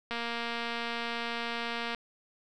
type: click train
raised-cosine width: 0.3 ms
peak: -19 dBFS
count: 431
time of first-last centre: 0.11-1.948 s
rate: 234 Hz
effects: none